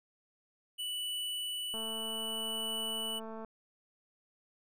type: tone with tremolo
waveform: square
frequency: 2965 Hz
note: F#7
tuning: 3 cents sharp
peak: -35 dBFS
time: 0.78-3.2 s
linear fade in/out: 20 ms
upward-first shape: triangle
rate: 0.63 Hz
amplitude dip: 25%
type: click train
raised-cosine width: 1 ms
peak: -32 dBFS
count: 380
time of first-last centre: 1.74-3.447 s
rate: 222 Hz
effects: none